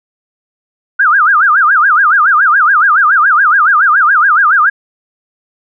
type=tone with vibrato; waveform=sine; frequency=1399 Hz; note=F6; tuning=3 cents sharp; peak=-5 dBFS; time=0.99-4.7 s; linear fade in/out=10 ms; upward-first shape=sine; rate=7.1 Hz; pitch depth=280 cents each way; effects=none